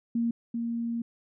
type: tone pair in turn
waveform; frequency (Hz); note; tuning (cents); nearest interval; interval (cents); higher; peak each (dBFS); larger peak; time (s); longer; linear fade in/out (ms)
sine; 233.1 / 233.1; A#3 / A#3; 0 / 0; unison; 0; neither; -24 / -28; first; 0.15-0.31 / 0.54-1.02; second; 5
effects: none